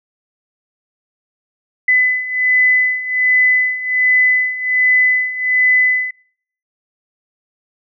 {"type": "beating tone pair", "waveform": "sine", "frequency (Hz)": [2007, 2008.3], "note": ["B6", "B6"], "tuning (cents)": [27, 28], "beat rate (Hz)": 1.3, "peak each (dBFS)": [-17, -13], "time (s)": [1.88, 6.11], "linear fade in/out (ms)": 5, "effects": ["noise-tail reverb RT60 0.6 s tail -23 dB re dry"]}